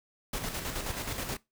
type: noise with tremolo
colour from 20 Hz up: pink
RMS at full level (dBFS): -34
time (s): 0.33-1.37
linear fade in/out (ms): 5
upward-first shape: square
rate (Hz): 9.4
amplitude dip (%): 45
effects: noise-tail reverb RT60 0.2 s tail -20 dB re dry